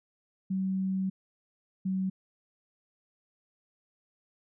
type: tone pair in turn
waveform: sine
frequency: 190 / 189.1 Hz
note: F#3 / F#3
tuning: +46 / +38 cents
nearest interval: unison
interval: 8 cents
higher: first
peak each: -27 dBFS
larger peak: neither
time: 0.5-1.1 / 1.85-2.1 s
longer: first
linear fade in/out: 10 ms
effects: none